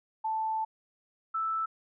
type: tone pair in turn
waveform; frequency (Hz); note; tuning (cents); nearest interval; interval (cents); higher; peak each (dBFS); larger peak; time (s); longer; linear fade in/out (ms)
sine; 880 / 1318.5; A5 / E6; 0 / 0; perfect fifth; 700; second; -28; neither; 0.24-0.65 / 1.34-1.66; first; 10
effects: none